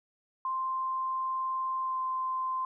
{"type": "tone with pitch glide", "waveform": "sine", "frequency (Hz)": [1046.5, 1039.3], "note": ["C6", "C6"], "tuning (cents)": [0, -12], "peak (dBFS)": -29, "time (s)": [0.45, 2.65], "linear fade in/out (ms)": 2, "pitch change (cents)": -12, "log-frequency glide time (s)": [1.81, 1.99], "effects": []}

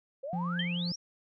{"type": "exponential sweep", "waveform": "sine", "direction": "up", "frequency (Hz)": [515, 5820], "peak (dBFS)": -35, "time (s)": [0.23, 0.96], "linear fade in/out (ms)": 10}
{"type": "tone", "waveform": "triangle", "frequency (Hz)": 174.61, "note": "F3", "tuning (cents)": 0, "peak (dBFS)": -29, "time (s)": [0.33, 0.92], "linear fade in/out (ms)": 2}
{"type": "tone with exponential decay", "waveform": "sine", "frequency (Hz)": 3136, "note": "G7", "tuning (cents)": 0, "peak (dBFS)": -28, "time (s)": [0.59, 0.74], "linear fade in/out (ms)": 5, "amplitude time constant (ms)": 31}
{"effects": []}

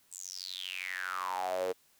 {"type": "tone with high-pass filter sweep", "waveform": "sawtooth", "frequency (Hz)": 92.5, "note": "F#2", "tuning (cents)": 0, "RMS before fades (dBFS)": -37, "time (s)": [0.11, 1.73], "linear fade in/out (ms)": 20, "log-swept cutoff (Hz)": [8100, 450], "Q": 9.4, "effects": ["white hiss -67 dBFS RMS until 1.99 s"]}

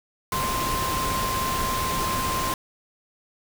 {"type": "tone in noise", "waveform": "sine", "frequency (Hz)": 1046.5, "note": "C6", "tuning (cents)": 0, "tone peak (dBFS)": -26, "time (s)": [0.32, 2.54], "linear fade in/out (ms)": 2, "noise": "pink", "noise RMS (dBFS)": -28, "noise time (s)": [0.32, 2.54], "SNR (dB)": -1, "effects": []}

